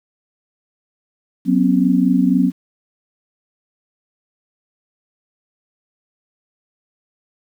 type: chord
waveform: sine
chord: F# suspended fourth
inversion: none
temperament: equal with one note detuned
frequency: 185 / 246.9 / 271 Hz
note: F#3 / B3 / C#4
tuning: 0 / 0 / -39 cents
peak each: -16 dBFS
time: 1.45-2.52 s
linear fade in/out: 50 ms
effects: 8-bit